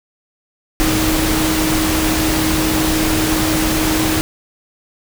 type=tone in noise; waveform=sine; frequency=314.8 Hz; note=D#4; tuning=20 cents sharp; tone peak=-17 dBFS; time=0.8-4.21 s; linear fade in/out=0 ms; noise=pink; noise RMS=-18 dBFS; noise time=0.8-4.21 s; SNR=-2 dB; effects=none